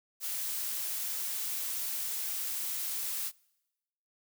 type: noise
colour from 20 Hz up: blue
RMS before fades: -35 dBFS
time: 0.2-3.32 s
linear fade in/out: 50 ms
effects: noise-tail reverb RT60 1.0 s tail -26 dB re dry